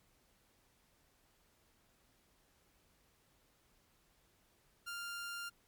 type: tone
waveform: sawtooth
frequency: 1396.9 Hz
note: F6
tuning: in tune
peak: -38 dBFS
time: 4.86-5.5 s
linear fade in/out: 20 ms
effects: pink hiss -72 dBFS RMS until 5.67 s + MP3 96 kbps